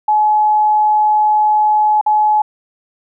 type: tone with dropouts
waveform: sine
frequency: 850 Hz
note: G#5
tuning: 40 cents sharp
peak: -9 dBFS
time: 0.08-2.42 s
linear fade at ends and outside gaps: 5 ms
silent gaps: 2.013-2.062 s
effects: none